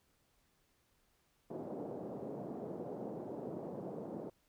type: band-pass noise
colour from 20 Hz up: white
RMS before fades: -44 dBFS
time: 1.5-4.3 s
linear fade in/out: 5 ms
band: 140 to 600 Hz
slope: 24 dB/octave
effects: pink hiss -75 dBFS RMS until 4.48 s